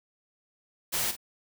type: noise with echo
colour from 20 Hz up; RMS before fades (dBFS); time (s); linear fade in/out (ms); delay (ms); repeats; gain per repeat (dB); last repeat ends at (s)
white; -29; 0.92-1.12; 20; 46; 1; -10; 1.166
effects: none